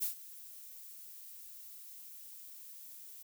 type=noise with ADSR envelope; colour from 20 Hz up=violet; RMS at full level=-33 dBFS; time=0-3.23 s; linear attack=32 ms; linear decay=110 ms; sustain=-18 dB; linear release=9 ms; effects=none